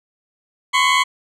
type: tone pair together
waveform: 20% pulse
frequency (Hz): 1019.5 / 1099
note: C6 / C#6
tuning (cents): -45 / -15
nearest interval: minor second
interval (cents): 130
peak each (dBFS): -11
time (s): 0.73-1.04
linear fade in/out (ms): 20
effects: low-pass 7000 Hz 12 dB/octave